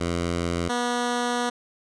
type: tone pair in turn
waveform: 10% pulse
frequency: 86 / 242.6 Hz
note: F2 / B3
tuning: -26 / -31 cents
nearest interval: octave + tritone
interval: 1795 cents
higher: second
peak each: -16 / -15 dBFS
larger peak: second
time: 0-0.69 / 0.69-1.5 s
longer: second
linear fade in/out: 10 ms
effects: resampled to 22050 Hz